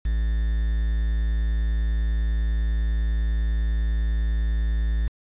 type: tone with quantisation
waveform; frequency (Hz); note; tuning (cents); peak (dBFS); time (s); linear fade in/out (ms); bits
triangle; 55; A1; 0; -18; 0.05-5.08; 5; 7
effects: resampled to 8000 Hz